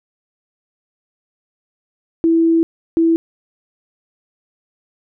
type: tone bursts at uneven times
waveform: sine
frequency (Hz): 329.6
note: E4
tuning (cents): 0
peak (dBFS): -10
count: 2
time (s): 2.24-2.63 / 2.97-3.16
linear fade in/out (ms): 0
effects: none